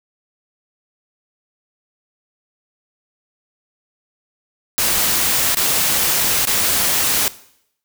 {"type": "noise with dropouts", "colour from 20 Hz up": "white", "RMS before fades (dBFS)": -17, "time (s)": [4.78, 7.28], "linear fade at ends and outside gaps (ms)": 0, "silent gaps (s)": [[5.547, 5.57], [6.452, 6.472]], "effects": ["noise-tail reverb RT60 0.7 s tail -18 dB re dry"]}